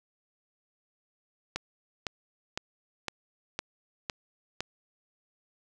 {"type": "click train", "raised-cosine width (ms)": 0.2, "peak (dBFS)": -14, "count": 7, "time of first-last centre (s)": [1.56, 4.606], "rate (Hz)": 1.97, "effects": []}